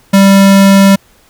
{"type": "tone", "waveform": "square", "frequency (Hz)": 196, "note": "G3", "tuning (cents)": 0, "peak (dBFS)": -3, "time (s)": [0.13, 0.96], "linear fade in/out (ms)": 10, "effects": ["pink hiss -47 dBFS RMS until 1.29 s"]}